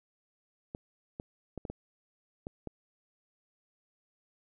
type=clicks; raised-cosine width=2 ms; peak=-25 dBFS; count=7; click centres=0.749 / 1.199 / 1.577 / 1.652 / 1.7 / 2.469 / 2.673 s; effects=none